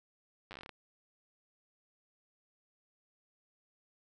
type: slowing click train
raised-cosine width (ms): 0.3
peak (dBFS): -30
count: 11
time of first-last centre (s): 0.51-0.693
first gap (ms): 9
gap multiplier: 1.15
effects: none